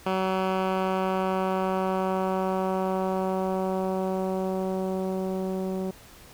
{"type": "tone with low-pass filter sweep", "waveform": "10% pulse", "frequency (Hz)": 188.5, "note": "F#3", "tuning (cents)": 32, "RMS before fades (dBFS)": -27, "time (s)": [0.06, 5.91], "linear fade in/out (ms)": 5, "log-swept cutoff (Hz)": [2600, 380], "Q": 0.79, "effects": ["pink hiss -50 dBFS RMS until 6.33 s"]}